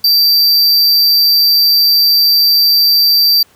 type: tone with amplitude modulation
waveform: square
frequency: 4680 Hz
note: D8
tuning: 7 cents flat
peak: -6 dBFS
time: 0.04-3.43 s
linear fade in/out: 5 ms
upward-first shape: sine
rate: 153 Hz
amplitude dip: 30%
effects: pink hiss -49 dBFS RMS until 3.55 s + high-pass 80 Hz 12 dB/octave